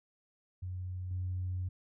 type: tone with level steps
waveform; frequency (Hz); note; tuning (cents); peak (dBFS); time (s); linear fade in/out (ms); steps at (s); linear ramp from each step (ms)
sine; 91.4; F#2; -21; -36 / -32; 0.62-1.69; 10; 1.11; 2
effects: tanh soft clip ceiling -28 dBFS